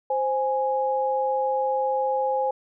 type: tone pair together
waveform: sine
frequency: 523.2 / 830.6 Hz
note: C5 / G#5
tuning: 0 / 0 cents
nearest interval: minor sixth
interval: 800 cents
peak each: -24 dBFS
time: 0.1-2.51 s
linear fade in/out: 5 ms
effects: none